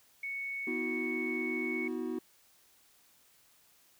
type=tone; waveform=sine; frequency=2217 Hz; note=C#7; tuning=in tune; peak=-35 dBFS; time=0.23-1.88 s; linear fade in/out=5 ms
type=chord; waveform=triangle; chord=B suspended fourth; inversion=none; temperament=equal with one note detuned; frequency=246.9 / 321.7 / 370 Hz; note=B3 / E4 / F#4; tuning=0 / -42 / 0 cents; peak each=-36 dBFS; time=0.67-2.19 s; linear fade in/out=5 ms
effects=white hiss -65 dBFS RMS until 3.99 s